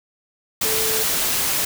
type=tone in noise; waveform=sine; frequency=440 Hz; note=A4; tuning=in tune; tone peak=-26 dBFS; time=0.65-1.03 s; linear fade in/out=5 ms; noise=white; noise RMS=-21 dBFS; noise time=0.61-1.65 s; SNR=-8 dB; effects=none